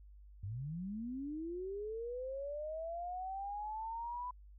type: linear sweep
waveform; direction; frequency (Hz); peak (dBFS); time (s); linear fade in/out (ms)
sine; up; 90.7 to 1000; -39; 0.43-4.31; 5
effects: added 50 Hz sine -54 dBFS peak until 4.58 s